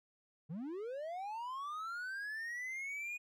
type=linear sweep; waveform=triangle; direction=up; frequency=140 to 2475 Hz; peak=-38 dBFS; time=0.49-3.18 s; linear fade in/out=20 ms; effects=none